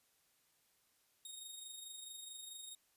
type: tone with amplitude modulation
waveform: 15% pulse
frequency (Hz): 3729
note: A#7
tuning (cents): 0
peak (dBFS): -39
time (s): 1.25-2.75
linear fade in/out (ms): 2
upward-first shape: sine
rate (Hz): 24.6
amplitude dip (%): 45
effects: white hiss -75 dBFS RMS until 2.96 s + resampled to 32000 Hz